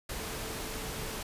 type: tone in noise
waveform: sine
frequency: 440.6 Hz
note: A4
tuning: 2 cents sharp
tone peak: -47 dBFS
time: 0.2-1.16 s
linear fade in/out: 5 ms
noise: pink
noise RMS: -38 dBFS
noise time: 0.09-1.23 s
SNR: -12 dB
effects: resampled to 32000 Hz